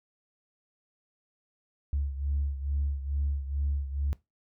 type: beating tone pair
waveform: sine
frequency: 70.1 / 72.4 Hz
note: C#2 / D2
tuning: +20 / -24 cents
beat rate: 2.3 Hz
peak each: -28 / -33 dBFS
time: 1.93-4.13 s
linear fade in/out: 0 ms
effects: noise-tail reverb RT60 0.2 s tail -21 dB re dry + tanh soft clip ceiling -21 dBFS